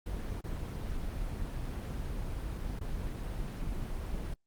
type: noise with dropouts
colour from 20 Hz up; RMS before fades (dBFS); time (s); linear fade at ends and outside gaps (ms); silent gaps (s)
brown; -36; 0.06-4.34; 5; 0.41-0.44 / 2.792-2.811
effects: Opus 24 kbps